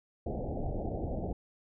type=low-pass noise; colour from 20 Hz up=pink; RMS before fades=-35 dBFS; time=0.26-1.33 s; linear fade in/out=5 ms; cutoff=790 Hz; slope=96 dB/octave; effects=none